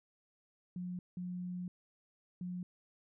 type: tone bursts at uneven times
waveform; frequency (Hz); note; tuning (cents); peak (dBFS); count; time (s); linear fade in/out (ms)
sine; 179.5; F3; +48; -38; 3; 0.76-0.99 / 1.17-1.68 / 2.41-2.63; 2
effects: none